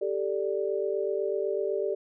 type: chord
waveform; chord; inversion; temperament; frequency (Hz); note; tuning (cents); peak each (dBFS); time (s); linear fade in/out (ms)
sine; G suspended second; none; equal; 392 / 440 / 587.3; G4 / A4 / D5; 0 / 0 / 0; -29 / -31 / -32; 0.01-1.95; 10
effects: none